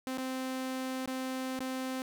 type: tone with dropouts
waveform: sawtooth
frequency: 260 Hz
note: C4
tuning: 11 cents flat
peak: -30 dBFS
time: 0.07-2.02 s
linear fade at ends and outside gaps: 0 ms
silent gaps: 0.175-0.183 / 1.059-1.076 / 1.591-1.605 s
effects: none